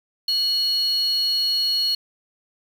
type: tone pair together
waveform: triangle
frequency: 2960 / 4316 Hz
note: F#7 / C#8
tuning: 0 / -47 cents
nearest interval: perfect fifth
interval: 653 cents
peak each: -26 / -16 dBFS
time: 0.28-1.95 s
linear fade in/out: 5 ms
effects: tanh soft clip ceiling -16 dBFS + 7-bit